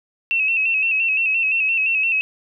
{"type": "tone with vibrato", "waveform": "sine", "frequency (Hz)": 2630, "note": "E7", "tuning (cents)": -5, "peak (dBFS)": -16, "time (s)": [0.31, 2.21], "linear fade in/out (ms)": 0, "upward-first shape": "square", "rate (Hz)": 5.8, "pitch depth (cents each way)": 48, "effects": []}